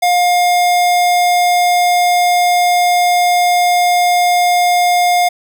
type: tone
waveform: square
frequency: 710 Hz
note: F5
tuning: 28 cents sharp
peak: -10 dBFS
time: 0.02-5.29 s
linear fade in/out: 10 ms
effects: none